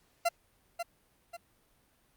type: tone with echo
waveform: 40% pulse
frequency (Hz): 685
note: F5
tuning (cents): -34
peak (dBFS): -24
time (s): 0.25-0.29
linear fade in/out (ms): 10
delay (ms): 540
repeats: 2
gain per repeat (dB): -8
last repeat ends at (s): 1.37
effects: pink hiss -69 dBFS RMS until 2.16 s + Opus 48 kbps